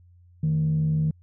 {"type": "tone with frequency modulation", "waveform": "sine", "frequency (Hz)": 155.56, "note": "D#3", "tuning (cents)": 0, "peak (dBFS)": -19, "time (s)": [0.43, 1.11], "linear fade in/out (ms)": 5, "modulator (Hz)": 67.2, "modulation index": 0.3, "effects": ["tanh soft clip ceiling -16 dBFS", "added 88 Hz sine -51 dBFS peak until 1.22 s"]}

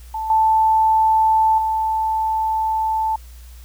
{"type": "tone with level steps", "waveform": "sine", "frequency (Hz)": 880, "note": "A5", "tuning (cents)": 0, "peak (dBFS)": [-22, -12, -17], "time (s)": [0.14, 3.16], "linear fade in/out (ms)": 5, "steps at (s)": [0.3, 1.58], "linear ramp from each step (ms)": 2, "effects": ["added 60 Hz sine -37 dBFS peak until 3.64 s", "white hiss -50 dBFS RMS until 3.64 s"]}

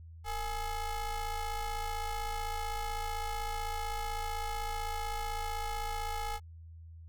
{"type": "ring-modulated tone", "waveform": "40% pulse", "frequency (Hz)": 429.9, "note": "A4", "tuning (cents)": -40, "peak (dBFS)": -30, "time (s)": [0.24, 6.4], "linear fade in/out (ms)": 50, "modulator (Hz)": 402, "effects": ["added 82 Hz sine -47 dBFS peak until 7.08 s"]}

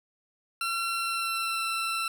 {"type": "tone with pitch glide", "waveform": "20% pulse", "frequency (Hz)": [1359, 1341.1], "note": ["F6", "E6"], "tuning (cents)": [-48, 29], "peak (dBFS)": -23, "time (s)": [0.61, 2.08], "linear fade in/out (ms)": 2, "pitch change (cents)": -23, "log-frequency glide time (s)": [0.99, 1.64], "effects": []}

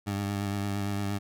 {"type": "tone with vibrato", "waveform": "20% pulse", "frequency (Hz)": 100.6, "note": "G2", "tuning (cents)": 45, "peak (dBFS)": -24, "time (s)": [0.06, 1.19], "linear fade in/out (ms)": 20, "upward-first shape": "sine", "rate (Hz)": 8.7, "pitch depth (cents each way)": 27, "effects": []}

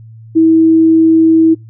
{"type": "tone", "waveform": "sine", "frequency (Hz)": 323.6, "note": "E4", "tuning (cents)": -32, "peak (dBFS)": -4, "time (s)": [0.35, 1.55], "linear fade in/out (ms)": 20, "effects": ["noise-tail reverb RT60 0.2 s tail -24 dB re dry", "added 112 Hz sine -32 dBFS peak until 1.69 s"]}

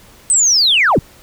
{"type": "linear sweep", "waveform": "sine", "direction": "down", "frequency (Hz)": [8372, 71.5], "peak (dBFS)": -8, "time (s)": [0.3, 0.99], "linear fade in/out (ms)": 0, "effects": ["tanh soft clip ceiling -4 dBFS", "pink hiss -44 dBFS RMS until 1.22 s"]}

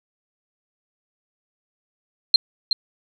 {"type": "tone with echo", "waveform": "sine", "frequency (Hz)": 4173, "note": "C8", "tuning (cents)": -5, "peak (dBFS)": -8, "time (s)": [2.34, 2.36], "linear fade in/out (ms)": 2, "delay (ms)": 370, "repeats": 1, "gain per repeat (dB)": -8, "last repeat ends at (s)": 2.73, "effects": []}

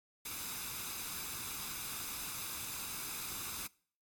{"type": "noise with comb filter", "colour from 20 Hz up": "white", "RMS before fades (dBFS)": -42, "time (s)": [0.25, 3.67], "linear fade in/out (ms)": 5, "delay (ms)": 0.8, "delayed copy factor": 0.55, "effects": ["noise-tail reverb RT60 0.5 s tail -23 dB re dry", "AAC 64 kbps"]}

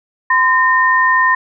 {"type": "tone pair together", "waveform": "sine", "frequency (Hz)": [1026, 1828.1], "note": ["C6", "A#6"], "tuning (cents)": [-34, -34], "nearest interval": "minor seventh", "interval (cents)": 1000, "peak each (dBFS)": -12, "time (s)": [0.3, 1.35], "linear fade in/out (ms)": 5, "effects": []}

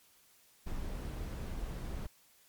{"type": "noise", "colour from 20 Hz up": "brown", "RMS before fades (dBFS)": -39, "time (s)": [0.66, 2.07], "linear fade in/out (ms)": 10, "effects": ["white hiss -65 dBFS RMS until 2.48 s", "MP3 96 kbps"]}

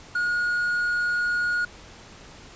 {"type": "tone", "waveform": "triangle", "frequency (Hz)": 1441, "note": "F#6", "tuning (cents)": -46, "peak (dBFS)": -20, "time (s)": [0.15, 1.65], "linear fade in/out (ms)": 5, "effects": ["pink hiss -46 dBFS RMS until 2.55 s", "resampled to 16000 Hz"]}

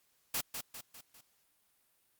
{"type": "noise with echo", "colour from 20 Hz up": "white", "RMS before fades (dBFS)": -34, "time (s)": [0.34, 0.41], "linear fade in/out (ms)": 5, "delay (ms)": 200, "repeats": 4, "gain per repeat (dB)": -6, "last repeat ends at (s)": 1.21, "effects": ["white hiss -73 dBFS RMS until 2.19 s", "Opus 48 kbps"]}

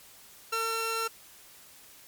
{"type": "tone pair together", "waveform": "sawtooth", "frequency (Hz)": [452.2, 1355.1], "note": ["A4", "E6"], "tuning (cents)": [47, 47], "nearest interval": "octave + perfect fifth", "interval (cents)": 1900, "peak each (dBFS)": [-30, -26], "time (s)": [0.52, 1.08], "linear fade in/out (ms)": 10, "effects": ["white hiss -53 dBFS RMS until 2.07 s", "MP3 96 kbps"]}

